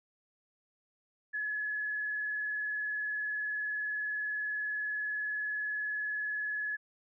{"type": "tone with vibrato", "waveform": "sine", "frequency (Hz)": 1700, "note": "G#6", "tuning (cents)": 40, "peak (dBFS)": -32, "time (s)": [1.33, 6.77], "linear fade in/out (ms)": 20, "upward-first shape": "sine", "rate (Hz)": 20, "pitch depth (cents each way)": 25, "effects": []}